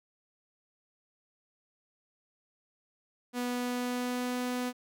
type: tone with pitch glide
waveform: sawtooth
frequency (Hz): 245.5 to 248.5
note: B3 to B3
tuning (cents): -10 to +11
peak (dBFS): -27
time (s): 3.33-4.73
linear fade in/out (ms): 50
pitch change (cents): +21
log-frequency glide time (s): 3.44-4.37
effects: none